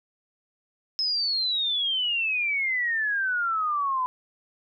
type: exponential sweep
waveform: sine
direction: down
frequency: 5200 to 1000 Hz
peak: -23 dBFS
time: 0.99-4.06 s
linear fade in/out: 0 ms
effects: none